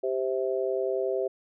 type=harmonic tone; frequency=130.81 Hz; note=C3; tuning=in tune; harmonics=3 / 4 / 5; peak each=-28 / -30 / -32 dBFS; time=0.03-1.28 s; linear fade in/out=10 ms; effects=none